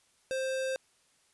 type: tone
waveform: square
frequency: 526 Hz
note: C5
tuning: 9 cents sharp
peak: -31 dBFS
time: 0.31-0.76 s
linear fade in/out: 0 ms
effects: white hiss -68 dBFS RMS until 1.33 s + resampled to 24000 Hz